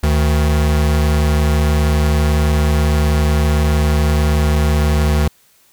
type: tone pair together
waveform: square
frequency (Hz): 73.99 / 155.6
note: D2 / D#3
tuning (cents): +13 / 0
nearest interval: octave + minor second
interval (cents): 1287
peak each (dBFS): -13 / -20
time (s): 0.03-5.28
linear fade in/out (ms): 5
effects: white hiss -53 dBFS RMS until 5.72 s